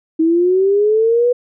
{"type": "linear sweep", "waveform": "sine", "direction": "up", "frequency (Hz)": [316.4, 494.3], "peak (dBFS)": -10, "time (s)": [0.19, 1.33], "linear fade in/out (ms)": 10, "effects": []}